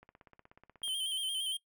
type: click train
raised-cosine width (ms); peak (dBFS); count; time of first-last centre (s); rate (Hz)
0.5; -40; 15; 0.03-0.878; 16.5
type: tone with vibrato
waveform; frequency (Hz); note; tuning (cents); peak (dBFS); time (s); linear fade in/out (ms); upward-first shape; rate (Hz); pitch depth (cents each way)
square; 3137; G7; +1; -33; 0.83-1.57; 5; square; 8.7; 41
effects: noise-tail reverb RT60 0.1 s tail -19 dB re dry